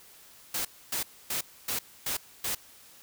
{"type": "noise bursts", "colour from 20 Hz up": "white", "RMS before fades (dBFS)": -31, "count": 6, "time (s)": [0.54, 2.55], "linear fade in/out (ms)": 5, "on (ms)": 110, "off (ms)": 270, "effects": ["white hiss -54 dBFS RMS until 3.02 s"]}